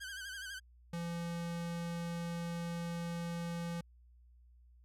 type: tone with vibrato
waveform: sawtooth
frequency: 1561 Hz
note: G6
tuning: 8 cents flat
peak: -39 dBFS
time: 0-0.6 s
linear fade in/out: 20 ms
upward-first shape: sine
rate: 12 Hz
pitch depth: 80 cents each way
type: tone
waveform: square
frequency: 170.2 Hz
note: F3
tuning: 44 cents flat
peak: -38 dBFS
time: 0.93-3.81 s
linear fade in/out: 5 ms
effects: added 60 Hz sine -59 dBFS peak until 4.84 s + low-pass 12000 Hz 12 dB/octave